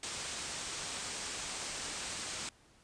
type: low-pass noise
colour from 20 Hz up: white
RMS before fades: -41 dBFS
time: 0.03-2.49 s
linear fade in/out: 2 ms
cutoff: 9100 Hz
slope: 96 dB/octave
effects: pink hiss -64 dBFS RMS until 2.83 s + resampled to 22050 Hz